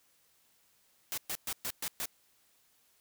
white noise bursts, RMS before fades -36 dBFS, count 6, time 1.12-2.056 s, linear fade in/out 0 ms, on 56 ms, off 120 ms, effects white hiss -69 dBFS RMS until 3 s

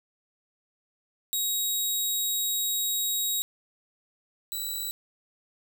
10% pulse tone pair in turn, 3800 / 3943 Hz, A#7 / B7, +33 / -4 cents, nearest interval minor second, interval 63 cents, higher second, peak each -18 / -23 dBFS, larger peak first, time 1.33-3.42 / 4.52-4.91 s, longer first, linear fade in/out 0 ms, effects none

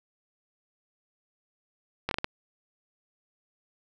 slowing click train, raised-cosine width 0.3 ms, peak -12 dBFS, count 5, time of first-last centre 2.09-2.244 s, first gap 22 ms, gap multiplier 1.39, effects none

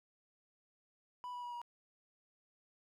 triangle tone with pitch steps, 987.8 / 977.6 / 967.5 / 957.5 Hz, B5 / B5 / B5 / A#5, 0 / -18 / -36 / +46 cents, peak -40 dBFS, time 1.24-1.616 s, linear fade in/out 0 ms, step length 94 ms, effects none

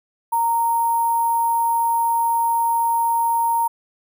sine tone with sample-and-hold, 928 Hz, A#5, 8 cents flat, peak -16 dBFS, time 0.32-3.68 s, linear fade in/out 10 ms, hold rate 11025 Hz, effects none

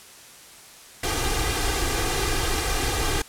pink noise with comb filter, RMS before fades -24 dBFS, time 1.03-3.22 s, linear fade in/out 5 ms, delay 2.5 ms, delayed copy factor +0.8, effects white hiss -46 dBFS RMS until 3.28 s + low-pass 11000 Hz 12 dB/octave

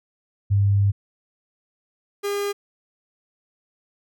sine / 45% pulse tone pair in turn, 100 / 405.1 Hz, G2 / G#4, +35 / -43 cents, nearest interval 2 octaves, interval 2422 cents, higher second, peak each -15 / -23 dBFS, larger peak first, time 0.5-0.92 / 2.23-2.53 s, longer first, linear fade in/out 20 ms, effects none

